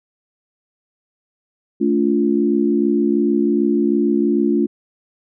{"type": "chord", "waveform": "sine", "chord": "D minor", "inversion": "second", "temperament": "equal with one note detuned", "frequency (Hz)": [220, 286.5, 349.2], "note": ["A3", "D4", "F4"], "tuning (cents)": [0, -43, 0], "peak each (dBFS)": -18, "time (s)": [1.8, 4.67], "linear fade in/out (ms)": 20, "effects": []}